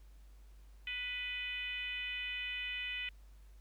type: tone with frequency modulation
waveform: sine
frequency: 2489 Hz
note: D#7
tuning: in tune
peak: -37 dBFS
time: 0.87-3.09 s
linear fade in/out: 2 ms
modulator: 508 Hz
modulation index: 1.2
effects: added 50 Hz sine -54 dBFS peak until 3.6 s + pink hiss -71 dBFS RMS until 3.6 s